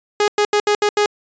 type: tone bursts at uneven times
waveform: sawtooth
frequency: 415.3 Hz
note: G#4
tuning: in tune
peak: -9 dBFS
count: 6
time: 0.2-0.28 / 0.38-0.45 / 0.53-0.6 / 0.67-0.75 / 0.82-0.89 / 0.97-1.06 s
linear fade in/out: 2 ms
effects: resampled to 16000 Hz